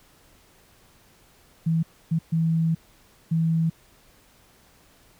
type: tone bursts at uneven times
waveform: sine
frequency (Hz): 163.2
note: E3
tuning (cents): -17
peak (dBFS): -19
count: 4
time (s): 1.66-1.83 / 2.11-2.19 / 2.32-2.75 / 3.31-3.7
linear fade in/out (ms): 10
effects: pink hiss -57 dBFS RMS until 5.19 s